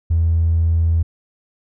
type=tone with tanh clipping; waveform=triangle; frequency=82.41 Hz; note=E2; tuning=in tune; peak=-12 dBFS; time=0.1-1.03 s; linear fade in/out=10 ms; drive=1 dB; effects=none